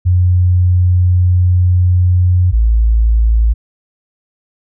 sine tone pair in turn, 90 / 55.75 Hz, F#2 / A1, -47 / +23 cents, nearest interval minor sixth, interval 830 cents, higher first, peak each -7 dBFS, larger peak neither, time 0.05-2.52 / 2.52-3.54 s, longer first, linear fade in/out 20 ms, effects none

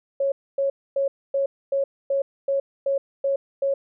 sine tone bursts, 551 Hz, C#5, 11 cents flat, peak -19 dBFS, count 10, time 0.2-3.74 s, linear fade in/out 5 ms, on 120 ms, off 260 ms, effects none

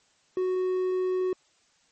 triangle tone, 369.5 Hz, F#4, 2 cents flat, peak -22 dBFS, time 0.37-1.33 s, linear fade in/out 2 ms, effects white hiss -65 dBFS RMS until 1.91 s + MP3 32 kbps

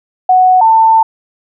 sine tone pair in turn, 740 / 893.1 Hz, F#5 / A5, 0 / +26 cents, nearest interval minor third, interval 326 cents, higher second, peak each -4 dBFS, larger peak neither, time 0.29-0.61 / 0.61-1.03 s, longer second, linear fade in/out 5 ms, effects none

